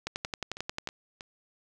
two click trains, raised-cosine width 0.2 ms, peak -24 / -15 dBFS, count 4 / 10, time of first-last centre 0.25-1.208 / 0.07-0.874 s, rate 3.13 / 11.2 Hz, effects none

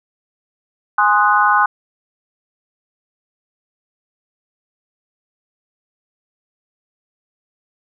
sine chord, Ab dominant seventh, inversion none, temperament equal, 830.6 / 1046.5 / 1244.5 / 1480 Hz, Ab5 / C6 / Eb6 / Gb6, 0 / 0 / 0 / 0 cents, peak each -16 dBFS, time 0.98-1.66 s, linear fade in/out 5 ms, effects none

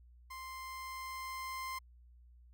30% pulse tone with level ramp, 1046.5 Hz, C6, in tune, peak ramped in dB -42 to -36 dBFS, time 0.3-1.79 s, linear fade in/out 10 ms, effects added 60 Hz sine -57 dBFS peak until 2.53 s

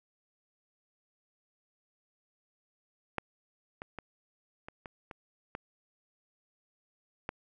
clicks, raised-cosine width 0.5 ms, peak -16 / -25 / -25 / -28 / -27 / -28 / -22 / -19 dBFS, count 8, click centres 3.183 / 3.819 / 3.987 / 4.685 / 4.858 / 5.112 / 5.551 / 7.291 s, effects none

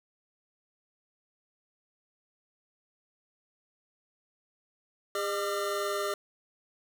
square tone cluster, 404 / 607 / 1191 / 1368 Hz, G#4 / D#5 / D6 / F6, -48 / -43 / +24 / -36 cents, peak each -34 / -35 / -38 / -38 dBFS, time 5.15-6.14 s, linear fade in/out 2 ms, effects none

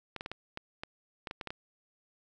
clicks, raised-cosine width 0.3 ms, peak -22 dBFS, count 11, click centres 0.163 / 0.209 / 0.261 / 0.316 / 0.574 / 0.835 / 1.272 / 1.311 / 1.412 / 1.473 / 1.505 s, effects none

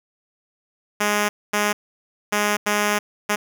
5% pulse tone bursts at uneven times, 207.7 Hz, G#3, in tune, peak -7 dBFS, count 5, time 1-1.29 / 1.53-1.73 / 2.32-2.57 / 2.66-2.99 / 3.29-3.36 s, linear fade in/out 10 ms, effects none

